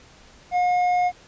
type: tone with hard clipping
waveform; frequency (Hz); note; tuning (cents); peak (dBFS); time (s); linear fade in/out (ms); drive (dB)
sine; 718; F5; +48; -19; 0.51-1.12; 50; 5
effects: pink hiss -50 dBFS RMS until 1.27 s + resampled to 16000 Hz